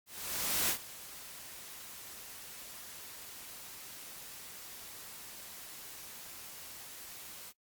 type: noise with ADSR envelope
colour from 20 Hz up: white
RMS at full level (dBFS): -30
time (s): 0.06-7.53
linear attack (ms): 630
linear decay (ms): 86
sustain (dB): -18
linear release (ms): 43
effects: noise-tail reverb RT60 0.1 s tail -20 dB re dry + Opus 48 kbps